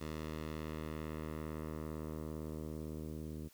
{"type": "tone with low-pass filter sweep", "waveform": "10% pulse", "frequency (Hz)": 77.78, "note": "D#2", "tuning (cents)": 0, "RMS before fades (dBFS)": -43, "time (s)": [0, 3.49], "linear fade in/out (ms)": 20, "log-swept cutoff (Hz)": [6900, 320], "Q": 0.71, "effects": ["white hiss -65 dBFS RMS until 3.53 s"]}